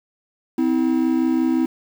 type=tone pair together; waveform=triangle; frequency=256.8 / 322.4 Hz; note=C4 / E4; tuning=-32 / -38 cents; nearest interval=major third; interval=394 cents; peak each=-17 / -17 dBFS; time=0.58-1.66 s; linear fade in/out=5 ms; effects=7-bit